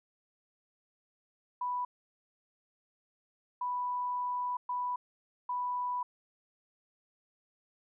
sine tone bursts at uneven times, 987.8 Hz, B5, in tune, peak -31 dBFS, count 4, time 1.61-1.85 / 3.61-4.57 / 4.69-4.96 / 5.49-6.03 s, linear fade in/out 5 ms, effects none

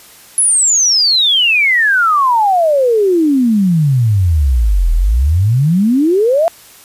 sine exponential two-way sweep, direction down then up, 10630 to 38.89 to 694 Hz, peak -8 dBFS, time 0.38-6.48 s, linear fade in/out 0 ms, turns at 4.93 s, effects white hiss -40 dBFS RMS until 6.84 s + resampled to 32000 Hz

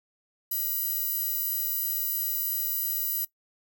10% pulse tone with high-pass filter, 987 Hz, B5, 1 cent flat, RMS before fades -29 dBFS, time 0.51-3.25 s, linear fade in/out 5 ms, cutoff 12000 Hz, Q 1.9, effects noise-tail reverb RT60 0.1 s tail -19 dB re dry

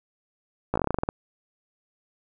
slowing click train, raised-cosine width 1 ms, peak -10 dBFS, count 12, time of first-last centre 0.74-1.089 s, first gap 16 ms, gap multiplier 1.13, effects none

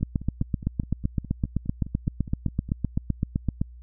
two click trains, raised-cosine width 5 ms, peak -24 / -11 dBFS, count 14 / 29, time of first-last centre 0.01-2.69 / 0.03-3.615 s, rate 4.85 / 7.81 Hz, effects added 60 Hz sine -42 dBFS peak until 3.82 s

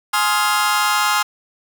sawtooth chord, F minor seventh, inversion first, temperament just, 838.1 / 1047.7 / 1257.2 / 1396.9 Hz, Ab5 / C6 / Eb6 / F6, +16 / +2 / +18 / 0 cents, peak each -17 dBFS, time 0.13-1.23 s, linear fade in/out 10 ms, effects none

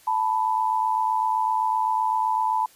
sine tone pair together, 880 / 987.8 Hz, A5 / B5, 0 / 0 cents, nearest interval major second, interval 200 cents, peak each -23 dBFS, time 0.07-2.66 s, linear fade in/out 5 ms, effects white hiss -54 dBFS RMS until 2.75 s + resampled to 32000 Hz

